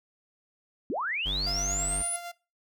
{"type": "linear sweep", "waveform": "sine", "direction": "up", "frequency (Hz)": [200, 10240], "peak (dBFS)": -28, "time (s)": [0.9, 2.16], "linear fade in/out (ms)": 0}
{"type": "tone", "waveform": "square", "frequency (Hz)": 49, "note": "G1", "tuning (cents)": 0, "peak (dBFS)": -32, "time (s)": [1.25, 2.03], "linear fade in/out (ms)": 20}
{"type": "tone with tremolo", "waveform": "sawtooth", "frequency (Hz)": 694, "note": "F5", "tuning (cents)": -11, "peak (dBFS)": -32, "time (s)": [1.46, 2.32], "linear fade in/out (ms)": 10, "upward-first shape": "sine", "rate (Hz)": 8.9, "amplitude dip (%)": 40}
{"effects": ["noise-tail reverb RT60 0.3 s tail -21 dB re dry"]}